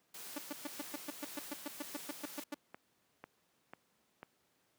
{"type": "noise with tremolo", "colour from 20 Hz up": "white", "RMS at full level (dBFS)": -48, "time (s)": [0.14, 2.44], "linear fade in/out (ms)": 5, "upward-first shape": "sine", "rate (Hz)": 1.8, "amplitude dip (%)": 25}
{"type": "tone bursts", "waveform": "sawtooth", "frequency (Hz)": 291.4, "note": "D4", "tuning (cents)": -13, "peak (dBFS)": -34, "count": 16, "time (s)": [0.36, 2.544], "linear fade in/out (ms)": 5, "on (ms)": 24, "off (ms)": 120}
{"type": "click train", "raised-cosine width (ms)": 0.5, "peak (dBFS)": -32, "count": 5, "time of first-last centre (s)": [2.25, 4.23], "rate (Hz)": 2.02}
{"effects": ["pink hiss -75 dBFS RMS until 4.78 s", "high-pass 150 Hz 12 dB/octave"]}